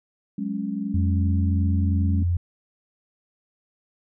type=chord; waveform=sine; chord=F# suspended second; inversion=none; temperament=equal; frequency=185 / 207.7 / 277.2 Hz; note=F#3 / G#3 / C#4; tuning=0 / 0 / 0 cents; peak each=-32 / -27 / -31 dBFS; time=0.38-2.23 s; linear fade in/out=5 ms
type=tone with pitch glide; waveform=sine; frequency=87.8 to 87.24 Hz; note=F2 to F2; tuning=+10 to -1 cents; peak=-19 dBFS; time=0.94-2.37 s; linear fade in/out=5 ms; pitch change=-11 cents; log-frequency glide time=1.2-2.06 s
effects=none